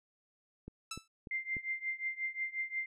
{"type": "click train", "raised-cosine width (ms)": 3, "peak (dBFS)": -32, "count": 4, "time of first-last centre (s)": [0.68, 1.568], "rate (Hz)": 3.38}
{"type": "tone with exponential decay", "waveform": "10% pulse", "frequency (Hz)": 1318.5, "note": "E6", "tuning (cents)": 0, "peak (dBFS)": -28, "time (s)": [0.91, 1.08], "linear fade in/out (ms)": 5, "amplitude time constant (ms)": 35}
{"type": "tone with tremolo", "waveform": "sine", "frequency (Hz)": 2093, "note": "C7", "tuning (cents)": 0, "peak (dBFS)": -31, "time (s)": [1.31, 2.86], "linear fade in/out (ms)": 2, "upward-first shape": "triangle", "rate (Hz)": 5.6, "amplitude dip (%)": 95}
{"effects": ["resampled to 32000 Hz"]}